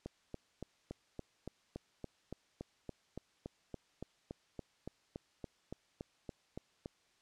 click train, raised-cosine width 2 ms, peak -29 dBFS, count 25, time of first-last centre 0.06-6.859 s, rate 3.53 Hz, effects white hiss -72 dBFS RMS until 7.21 s + low-pass 6000 Hz 12 dB/octave

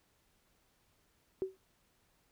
sine tone with exponential decay, 380 Hz, F#4, 46 cents sharp, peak -28 dBFS, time 1.42-1.57 s, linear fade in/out 0 ms, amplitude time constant 31 ms, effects pink hiss -73 dBFS RMS until 2.31 s

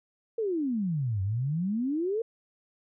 sine exponential two-way sweep, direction down then up, 470 to 92.8 to 470 Hz, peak -26 dBFS, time 0.38-2.22 s, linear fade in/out 5 ms, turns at 1.22 s, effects none

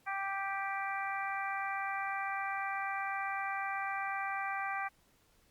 harmonic tone, 392 Hz, G4, in tune, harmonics 2 / 3 / 4 / 5 / 6, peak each -38 / -40 / -41 / -42 / -43 dBFS, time 0.06-4.89 s, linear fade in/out 20 ms, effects pink hiss -69 dBFS RMS until 5.5 s + Opus 48 kbps

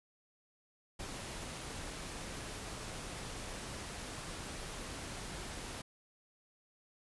pink noise, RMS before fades -44 dBFS, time 0.99-5.82 s, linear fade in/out 10 ms, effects resampled to 24000 Hz

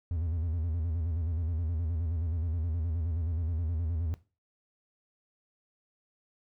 triangle tone with vibrato, 82.41 Hz, E2, in tune, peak -27 dBFS, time 0.11-4.14 s, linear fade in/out 0 ms, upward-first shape square, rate 9.5 Hz, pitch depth 92 cents each way, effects noise-tail reverb RT60 0.3 s tail -17 dB re dry

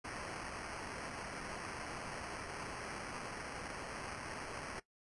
white noise with sample-and-hold, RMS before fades -45 dBFS, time 0.04-4.8 s, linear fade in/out 10 ms, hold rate 3675 Hz, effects noise-tail reverb RT60 0.1 s tail -17 dB re dry + resampled to 24000 Hz

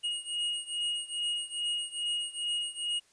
square beating tone pair, 2875 / 2877.4 Hz, F7 / F#7, +50 / -49 cents, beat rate 2.4 Hz, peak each -34 / -36 dBFS, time 0.03-3 s, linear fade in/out 20 ms, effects white hiss -65 dBFS RMS until 3.12 s + resampled to 22050 Hz

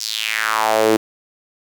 sawtooth tone with high-pass filter sweep, 110 Hz, A2, in tune, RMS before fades -18 dBFS, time 0-0.97 s, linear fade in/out 10 ms, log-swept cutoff 5500 to 330 Hz, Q 3.5, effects 7-bit

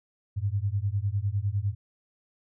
sine beating tone pair, 96.1 / 106 Hz, G2 / G#2, -34 / +36 cents, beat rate 9.9 Hz, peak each -28 dBFS, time 0.36-1.75 s, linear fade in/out 20 ms, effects none

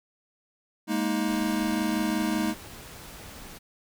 square chord, Ab suspended second, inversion none, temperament equal with one note detuned, 207.7 / 233.1 / 314.2 Hz, Ab3 / Bb3 / Eb4, 0 / 0 / +17 cents, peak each -30 / -31 / -29 dBFS, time 0.87-2.55 s, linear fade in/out 50 ms
pink noise, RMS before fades -44 dBFS, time 1.27-3.59 s, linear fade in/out 20 ms
effects none

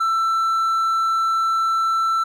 triangle tone, 1334 Hz, E6, 20 cents sharp, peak -15 dBFS, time 0-2.24 s, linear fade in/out 10 ms, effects none

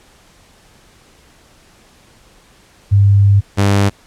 sine / sawtooth tone pair in turn, 100 / 100 Hz, G2 / G2, +35 / +35 cents, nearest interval unison, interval 0 cents, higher neither, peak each -6 dBFS, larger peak neither, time 2.91-3.41 / 3.57-3.9 s, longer first, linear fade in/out 20 ms, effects pink hiss -48 dBFS RMS until 4.06 s + low-pass 10000 Hz 12 dB/octave

